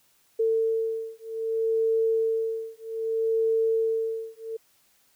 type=beating tone pair; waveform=sine; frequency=448.5 / 449.13 Hz; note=A4 / A4; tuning=+33 / +36 cents; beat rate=0.63 Hz; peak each=-26 dBFS; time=0.39-4.57 s; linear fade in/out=10 ms; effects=white hiss -64 dBFS RMS until 5.15 s